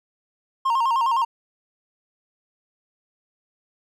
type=tone with vibrato; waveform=triangle; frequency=993 Hz; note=B5; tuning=9 cents sharp; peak=-16 dBFS; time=0.65-1.25 s; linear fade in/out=10 ms; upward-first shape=square; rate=9.7 Hz; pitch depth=120 cents each way; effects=none